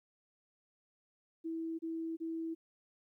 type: tone bursts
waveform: sine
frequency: 326.7 Hz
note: E4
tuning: 15 cents flat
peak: -36 dBFS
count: 3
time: 1.44-2.55 s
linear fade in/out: 20 ms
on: 350 ms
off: 30 ms
effects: 13-bit